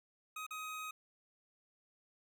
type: tone with dropouts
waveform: 25% pulse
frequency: 1258 Hz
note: D#6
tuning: 19 cents sharp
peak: -38 dBFS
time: 0.36-0.91 s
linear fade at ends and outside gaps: 5 ms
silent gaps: 0.466-0.507 s
effects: none